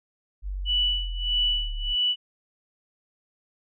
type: linear sweep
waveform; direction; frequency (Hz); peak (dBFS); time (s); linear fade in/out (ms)
sine; down; 48.91 to 33.95; -28; 0.42-1.96; 50
type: tone with tremolo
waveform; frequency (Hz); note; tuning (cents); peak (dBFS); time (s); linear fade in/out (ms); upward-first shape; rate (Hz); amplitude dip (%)
sine; 2960; F#7; 0; -20; 0.65-2.16; 50; sine; 1.6; 90
effects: none